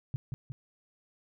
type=tone with echo; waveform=sine; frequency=129.9 Hz; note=C3; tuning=12 cents flat; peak=-28 dBFS; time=0.14-0.16 s; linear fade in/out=0 ms; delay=180 ms; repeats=2; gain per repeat=-4 dB; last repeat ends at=0.52 s; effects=none